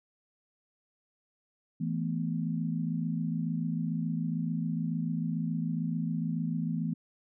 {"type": "chord", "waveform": "sine", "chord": "E suspended fourth", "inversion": "none", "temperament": "equal", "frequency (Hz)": [164.81, 220, 246.9], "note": ["E3", "A3", "B3"], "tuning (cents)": [0, 0, 0], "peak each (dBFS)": [-31, -35, -35], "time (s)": [1.8, 6.94], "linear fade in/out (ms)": 10, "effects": []}